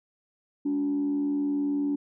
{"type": "tone with frequency modulation", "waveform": "sine", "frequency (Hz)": 287, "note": "D4", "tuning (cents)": -40, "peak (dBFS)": -23, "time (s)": [0.65, 1.96], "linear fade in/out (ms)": 10, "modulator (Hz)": 78.8, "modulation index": 0.32, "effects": ["tanh soft clip ceiling -20 dBFS"]}